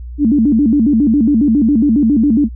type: tone with vibrato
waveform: sine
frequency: 255 Hz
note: C4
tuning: 44 cents flat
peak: -8 dBFS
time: 0.18-2.49 s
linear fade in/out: 50 ms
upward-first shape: square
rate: 7.3 Hz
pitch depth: 230 cents each way
effects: added 60 Hz sine -25 dBFS peak until 2.55 s